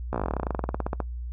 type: slowing click train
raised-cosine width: 1 ms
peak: -13 dBFS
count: 25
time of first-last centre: 0.13-1.003 s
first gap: 15 ms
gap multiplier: 1.07
effects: noise-tail reverb RT60 0.1 s tail -22 dB re dry + added 60 Hz sine -31 dBFS peak until 1.32 s